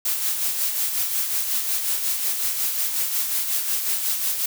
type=noise with tremolo; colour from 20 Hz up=blue; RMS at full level=-22 dBFS; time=0.05-4.46 s; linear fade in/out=5 ms; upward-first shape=sine; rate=5.5 Hz; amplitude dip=45%; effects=none